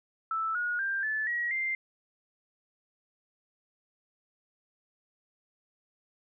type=tone with pitch steps; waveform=sine; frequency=1318.5 / 1446.2 / 1586.2 / 1739.8 / 1908.2 / 2093 Hz; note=E6 / F#6 / G6 / A6 / A#6 / C7; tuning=0 / -40 / +20 / -20 / +40 / 0 cents; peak=-28 dBFS; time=0.31-1.75 s; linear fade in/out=2 ms; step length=240 ms; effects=none